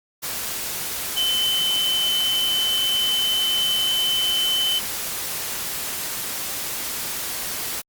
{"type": "tone in noise", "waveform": "sine", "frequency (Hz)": 3051, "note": "G7", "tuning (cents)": -48, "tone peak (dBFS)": -19, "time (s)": [1.16, 4.8], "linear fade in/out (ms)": 20, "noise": "white", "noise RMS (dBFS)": -28, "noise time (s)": [0.22, 7.82], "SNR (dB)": 6, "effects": ["Opus 48 kbps"]}